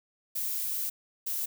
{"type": "noise bursts at uneven times", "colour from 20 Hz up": "violet", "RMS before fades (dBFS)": -32, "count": 2, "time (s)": [[0.35, 0.9], [1.26, 1.46]], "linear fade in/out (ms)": 10, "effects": []}